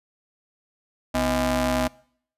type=ring-modulated tone; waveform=sawtooth; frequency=190.3 Hz; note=F#3; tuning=49 cents sharp; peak=-14 dBFS; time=1.14-1.88 s; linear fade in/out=10 ms; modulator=440 Hz; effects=noise-tail reverb RT60 0.6 s tail -23 dB re dry + resampled to 32000 Hz